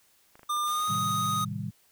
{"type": "clicks", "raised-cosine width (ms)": 0.5, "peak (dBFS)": -36, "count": 12, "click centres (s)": [0.355, 0.394, 0.432, 0.568, 0.637, 0.688, 0.801, 0.837, 0.875, 0.907, 0.949, 0.981]}
{"type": "tone with pitch glide", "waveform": "square", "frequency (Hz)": [1200, 1247.4], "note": ["D6", "D#6"], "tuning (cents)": [37, 4], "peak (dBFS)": -27, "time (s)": [0.49, 1.45], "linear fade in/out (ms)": 10, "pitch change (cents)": 67, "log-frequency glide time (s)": [0.64, 0.9]}
{"type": "noise", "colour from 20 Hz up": "white", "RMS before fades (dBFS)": -46, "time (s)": [0.66, 1.45], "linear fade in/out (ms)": 20}
{"type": "chord", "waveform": "sine", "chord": "A half-diminished seventh", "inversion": "none", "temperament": "just", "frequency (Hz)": [110, 132, 158.4, 198], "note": ["A2", "C3", "Eb3", "G3"], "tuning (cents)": [0, 16, 31, 18], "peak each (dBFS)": [-36, -38, -37, -36], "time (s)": [0.88, 1.71], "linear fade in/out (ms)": 20}
{"effects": ["white hiss -64 dBFS RMS until 1.91 s"]}